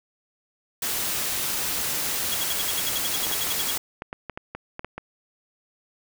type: noise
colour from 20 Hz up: white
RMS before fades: -27 dBFS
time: 0.82-3.78 s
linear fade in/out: 5 ms
type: tone bursts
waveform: 40% pulse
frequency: 3322 Hz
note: G#7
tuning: in tune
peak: -26 dBFS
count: 16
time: 2.32-3.707 s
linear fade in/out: 0 ms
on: 22 ms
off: 69 ms
type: clicks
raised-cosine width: 0.5 ms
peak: -18 dBFS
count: 12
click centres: 3.268 / 3.315 / 3.47 / 3.772 / 4.021 / 4.129 / 4.297 / 4.375 / 4.55 / 4.794 / 4.846 / 4.98 s
effects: none